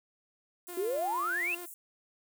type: high-pass noise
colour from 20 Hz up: white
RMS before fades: -47 dBFS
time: 0.67-1.74 s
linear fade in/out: 0 ms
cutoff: 7200 Hz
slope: 48 dB/octave
type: tone with vibrato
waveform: sawtooth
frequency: 349.2 Hz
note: F4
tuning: in tune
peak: -38 dBFS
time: 0.68-1.66 s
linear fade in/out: 10 ms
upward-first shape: square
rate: 8.9 Hz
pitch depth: 26 cents each way
type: exponential sweep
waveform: sine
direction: up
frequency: 349.2 to 2794 Hz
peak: -29 dBFS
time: 0.77-1.55 s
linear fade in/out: 5 ms
effects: none